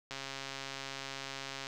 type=click train; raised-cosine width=0.2 ms; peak=-23 dBFS; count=213; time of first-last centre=0.11-1.669 s; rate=136 Hz; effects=none